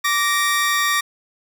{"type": "tone pair together", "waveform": "sawtooth", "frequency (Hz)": [1165.6, 1864.7], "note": ["D6", "A#6"], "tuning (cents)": [-13, 0], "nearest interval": "minor sixth", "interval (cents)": 813, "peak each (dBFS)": -16, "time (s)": [0.04, 1.01], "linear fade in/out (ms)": 10, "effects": []}